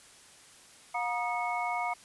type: tone cluster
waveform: sine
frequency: 716 / 951 / 1230 / 2195 Hz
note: F5 / A#5 / D#6 / C#7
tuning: +43 / +34 / -20 / -18 cents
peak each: -33 / -34 / -38 / -36 dBFS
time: 0.94-1.94 s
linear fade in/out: 10 ms
effects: white hiss -55 dBFS RMS until 2.04 s + resampled to 24000 Hz